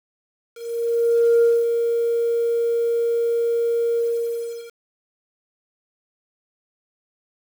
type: tone with ADSR envelope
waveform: sine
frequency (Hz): 466.8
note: A#4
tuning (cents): +2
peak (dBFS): -10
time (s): 0.54-4.74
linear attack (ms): 880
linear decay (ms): 220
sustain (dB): -7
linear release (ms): 760
effects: tanh soft clip ceiling -10 dBFS + 7-bit